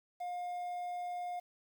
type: tone with quantisation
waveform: triangle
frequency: 711 Hz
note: F5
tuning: 31 cents sharp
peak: -35 dBFS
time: 0.2-1.4 s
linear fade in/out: 10 ms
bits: 10
effects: none